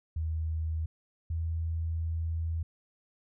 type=tone pair in turn; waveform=sine; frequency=79.8 / 81.85 Hz; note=D#2 / E2; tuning=+44 / -12 cents; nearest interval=unison; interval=44 cents; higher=second; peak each=-29 / -29 dBFS; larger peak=neither; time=0.16-0.86 / 1.3-2.63 s; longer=second; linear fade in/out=5 ms; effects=none